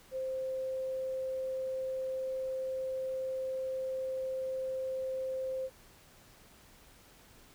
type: tone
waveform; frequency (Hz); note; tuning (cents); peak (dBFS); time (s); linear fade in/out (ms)
sine; 523.3; C5; 0; -33; 0.11-5.7; 50
effects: pink hiss -59 dBFS RMS until 7.54 s